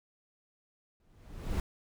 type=noise with exponential growth; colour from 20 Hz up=brown; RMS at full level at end=-29 dBFS; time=1-1.6 s; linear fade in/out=1 ms; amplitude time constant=130 ms; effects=none